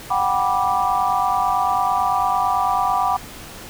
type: chord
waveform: sine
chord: G major seventh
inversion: third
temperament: just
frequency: 735 / 784 / 980 / 1176 Hz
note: F#5 / G5 / B5 / D6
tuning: -12 / 0 / -14 / +2 cents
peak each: -22 dBFS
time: 0.1-3.17 s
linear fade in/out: 10 ms
effects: pink hiss -37 dBFS RMS until 3.69 s